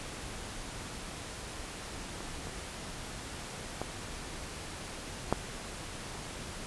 clicks, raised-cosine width 1 ms, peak -26 / -27 / -19 / -11 dBFS, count 4, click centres 2.206 / 2.471 / 3.816 / 5.326 s, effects pink hiss -42 dBFS RMS until 6.66 s + resampled to 24000 Hz

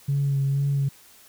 sine tone with vibrato, 139.2 Hz, C#3, 8 cents sharp, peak -19 dBFS, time 0.08-0.89 s, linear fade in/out 10 ms, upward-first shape sine, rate 2.1 Hz, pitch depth 22 cents each way, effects tanh soft clip ceiling -16 dBFS + white hiss -52 dBFS RMS until 1.28 s

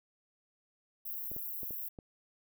white high-pass noise, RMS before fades -40 dBFS, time 1.05-1.89 s, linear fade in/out 10 ms, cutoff 12000 Hz, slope 96 dB/octave
clicks, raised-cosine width 2 ms, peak -33 dBFS, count 5, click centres 1.316 / 1.364 / 1.632 / 1.708 / 1.988 s
effects none

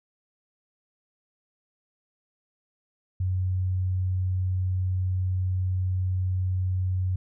sine tone, 92.5 Hz, F#2, in tune, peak -23 dBFS, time 3.2-7.16 s, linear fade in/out 5 ms, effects none

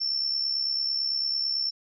sine tone with amplitude modulation, 5390 Hz, E8, 38 cents sharp, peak -22 dBFS, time 0-1.71 s, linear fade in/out 20 ms, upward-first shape sine, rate 69 Hz, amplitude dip 60%, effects none

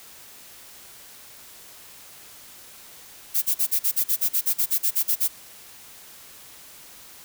violet noise bursts, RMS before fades -21 dBFS, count 16, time 3.34-5.282 s, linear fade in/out 20 ms, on 82 ms, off 42 ms, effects white hiss -46 dBFS RMS until 7.24 s

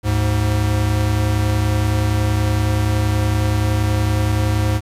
square tone pair together, 74.56 / 105.2 Hz, D2 / G#2, +27 / +23 cents, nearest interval tritone, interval 596 cents, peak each -21 / -17 dBFS, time 0.03-4.81 s, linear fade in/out 50 ms, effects resampled to 32000 Hz + 8-bit

